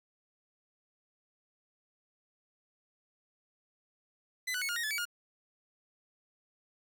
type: tone with pitch steps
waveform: sawtooth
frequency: 2012 / 1485 / 2204 / 1421 / 1867 / 1726 / 2282 / 1426 Hz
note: B6 / F#6 / C#7 / F6 / A#6 / A6 / C#7 / F6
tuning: +32 / +6 / -11 / +30 / +2 / -34 / +50 / +36 cents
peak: -29 dBFS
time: 4.47-5.054 s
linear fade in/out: 10 ms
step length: 73 ms
effects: 11-bit

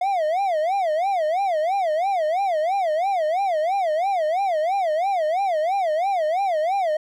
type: tone with vibrato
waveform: triangle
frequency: 698.5 Hz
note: F5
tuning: in tune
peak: -17 dBFS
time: 0.01-6.97 s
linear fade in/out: 5 ms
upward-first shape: sine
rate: 3 Hz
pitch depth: 240 cents each way
effects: none

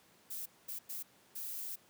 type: noise bursts at uneven times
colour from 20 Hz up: violet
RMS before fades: -42 dBFS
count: 4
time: 0.3-0.46 / 0.68-0.79 / 0.89-1.03 / 1.35-1.76 s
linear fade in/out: 10 ms
effects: pink hiss -65 dBFS RMS until 1.89 s + high-pass 150 Hz 12 dB/octave

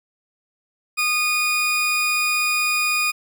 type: tone pair together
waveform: 40% pulse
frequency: 1230.5 / 2461 Hz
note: D#6 / D#7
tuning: -20 / -20 cents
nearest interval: octave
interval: 1200 cents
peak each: -25 / -19 dBFS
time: 0.97-3.12 s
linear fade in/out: 20 ms
effects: none

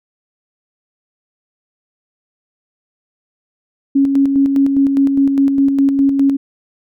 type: tone with tremolo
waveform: sine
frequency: 275.6 Hz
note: C#4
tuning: 10 cents flat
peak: -8 dBFS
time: 3.95-6.37 s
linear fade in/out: 10 ms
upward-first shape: square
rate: 4.9 Hz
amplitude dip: 40%
effects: none

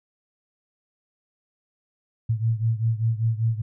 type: beating tone pair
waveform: sine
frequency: 111.6 / 116.7 Hz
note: A2 / A#2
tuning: +25 / +2 cents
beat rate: 5.1 Hz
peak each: -22 / -25 dBFS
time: 2.29-3.62 s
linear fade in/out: 10 ms
effects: none

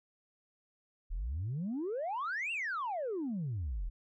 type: exponential two-way sweep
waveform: sine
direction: up then down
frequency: 35.43 to 2828 to 35.43 Hz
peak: -32 dBFS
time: 1.1-3.9 s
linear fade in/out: 20 ms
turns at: 2.52 s
effects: tanh soft clip ceiling -31 dBFS

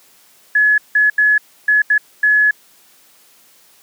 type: tone bursts at uneven times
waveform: sine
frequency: 1700 Hz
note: G#6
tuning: 40 cents sharp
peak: -9 dBFS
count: 6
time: 0.55-0.78 / 0.95-1.1 / 1.18-1.38 / 1.68-1.82 / 1.9-1.98 / 2.23-2.51 s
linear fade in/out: 5 ms
effects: white hiss -50 dBFS RMS until 3.82 s + high-pass 150 Hz 12 dB/octave

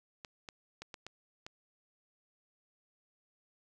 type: clicks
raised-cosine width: 0.2 ms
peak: -27 dBFS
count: 6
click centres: 0.248 / 0.488 / 0.82 / 0.942 / 1.066 / 1.465 s
effects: none

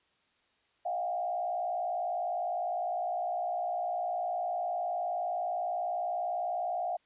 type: tone with frequency modulation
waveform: sine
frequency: 710 Hz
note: F5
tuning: 28 cents sharp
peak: -30 dBFS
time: 0.85-6.97 s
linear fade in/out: 10 ms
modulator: 59.8 Hz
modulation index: 0.99
effects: white hiss -71 dBFS RMS until 7.05 s + resampled to 8000 Hz

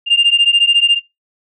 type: beating tone pair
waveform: sine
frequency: 2796 / 2810 Hz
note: F7 / F7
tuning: +1 / +10 cents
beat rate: 14 Hz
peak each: -10 dBFS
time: 0.06-1 s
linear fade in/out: 50 ms
effects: noise-tail reverb RT60 0.2 s tail -22 dB re dry + tanh soft clip ceiling -4 dBFS

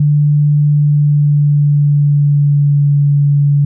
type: tone with pitch glide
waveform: sine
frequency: 147.3 to 143.52 Hz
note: D3 to D3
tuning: +6 to -40 cents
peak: -7 dBFS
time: 0-3.65 s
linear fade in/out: 5 ms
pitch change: -46 cents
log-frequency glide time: 0.71-2.97 s
effects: none

